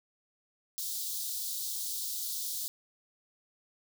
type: high-pass noise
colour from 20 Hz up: white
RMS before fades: -36 dBFS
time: 0.78-2.68 s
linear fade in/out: 0 ms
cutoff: 3600 Hz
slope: 48 dB/octave
effects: none